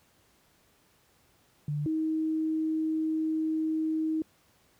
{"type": "tone pair in turn", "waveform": "sine", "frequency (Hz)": [147.4, 316], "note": ["D3", "D#4"], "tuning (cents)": [7, 27], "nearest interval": "octave + minor second", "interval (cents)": 1320, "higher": "second", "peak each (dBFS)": [-28, -26], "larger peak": "second", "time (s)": [[1.68, 1.86], [1.86, 4.22]], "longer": "second", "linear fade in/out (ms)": 2, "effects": ["pink hiss -65 dBFS RMS until 4.79 s", "high-pass 60 Hz 12 dB/octave"]}